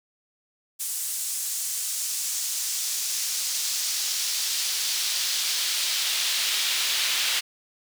brown noise with high-pass filter sweep, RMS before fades -27 dBFS, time 0.79-7.41 s, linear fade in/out 20 ms, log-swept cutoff 8400 to 3100 Hz, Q 1.3, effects none

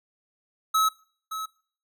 square tone with echo, 1290 Hz, E6, 38 cents flat, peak -20 dBFS, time 0.74-0.89 s, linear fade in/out 10 ms, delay 570 ms, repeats 1, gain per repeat -11 dB, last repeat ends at 1.46 s, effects noise-tail reverb RT60 0.5 s tail -22 dB re dry

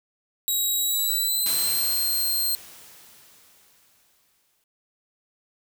5% pulse tone with pitch glide, 3837 to 4184 Hz, A#7 to C8, +49 to -1 cents, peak -15 dBFS, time 0.48-2.55 s, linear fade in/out 0 ms, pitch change +150 cents, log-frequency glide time 0.76-1.87 s
white noise with exponential decay, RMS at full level -30 dBFS, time 1.46-4.64 s, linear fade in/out 2 ms, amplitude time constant 690 ms
effects none

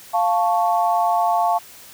sine chord, F augmented, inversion none, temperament equal, 698.5 / 880 / 1108.7 Hz, F5 / A5 / C#6, 0 / 0 / 0 cents, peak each -18 / -20 / -24 dBFS, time 0.13-1.59 s, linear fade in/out 20 ms, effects white hiss -43 dBFS RMS until 1.93 s

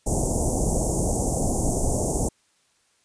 pink band-stop noise, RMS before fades -23 dBFS, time 0.06-2.29 s, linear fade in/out 10 ms, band 810 to 6500 Hz, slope 48 dB/octave, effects white hiss -65 dBFS RMS until 3.04 s + resampled to 22050 Hz

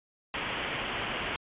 white low-pass noise, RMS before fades -34 dBFS, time 0.34-1.36 s, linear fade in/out 0 ms, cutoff 3300 Hz, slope 96 dB/octave, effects resampled to 8000 Hz

